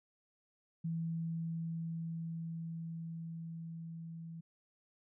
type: tone with level ramp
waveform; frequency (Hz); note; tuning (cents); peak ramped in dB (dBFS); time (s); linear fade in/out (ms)
sine; 164.81; E3; 0; -34 to -44; 0.84-4.41; 10
effects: none